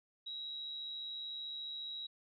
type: tone with amplitude modulation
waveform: sine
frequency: 3855 Hz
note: B7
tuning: 43 cents flat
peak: -39 dBFS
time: 0.26-2.07 s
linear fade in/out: 10 ms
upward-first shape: sine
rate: 154 Hz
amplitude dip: 40%
effects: none